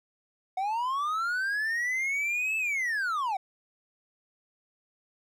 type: linear two-way sweep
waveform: triangle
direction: up then down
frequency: 732 to 2637 to 732 Hz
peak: -25 dBFS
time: 0.57-3.37 s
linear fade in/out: 5 ms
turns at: 2.57 s
effects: none